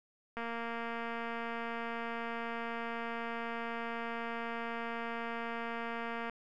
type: click train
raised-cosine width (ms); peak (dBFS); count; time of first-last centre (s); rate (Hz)
0.5; -25; 1376; 0.37-6.297; 232
effects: none